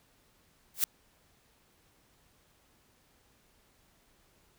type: noise with exponential growth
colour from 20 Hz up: blue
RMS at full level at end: -22 dBFS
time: 0.74-0.84 s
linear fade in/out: 1 ms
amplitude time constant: 21 ms
effects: pink hiss -67 dBFS RMS until 4.58 s